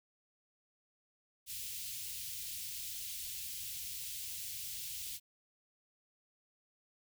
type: band-stop noise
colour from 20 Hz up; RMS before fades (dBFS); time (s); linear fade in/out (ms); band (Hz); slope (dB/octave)
white; -43; 1.46-5.2; 50; 130 to 2600; 24
effects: none